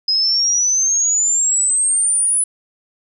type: exponential sweep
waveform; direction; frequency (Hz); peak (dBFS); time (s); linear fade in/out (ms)
sine; up; 5040 to 10050; -13; 0.08-2.44; 5
effects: none